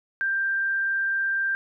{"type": "tone", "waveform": "sine", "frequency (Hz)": 1581, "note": "G6", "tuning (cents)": 14, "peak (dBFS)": -22, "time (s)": [0.21, 1.55], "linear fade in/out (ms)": 0, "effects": []}